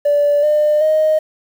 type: tone with pitch steps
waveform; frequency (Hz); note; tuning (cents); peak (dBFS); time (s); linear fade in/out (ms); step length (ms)
triangle; 581 / 601.1 / 622; D5 / D5 / D#5; -19 / +40 / -1; -7; 0.05-1.19; 10; 380
effects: tanh soft clip ceiling -8 dBFS + 7-bit